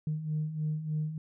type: beating tone pair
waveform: sine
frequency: 151.4 / 154.7 Hz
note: D#3 / D#3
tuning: -47 / -10 cents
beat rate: 3.3 Hz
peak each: -36 / -30 dBFS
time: 0.07-1.18 s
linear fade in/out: 2 ms
effects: tanh soft clip ceiling -24 dBFS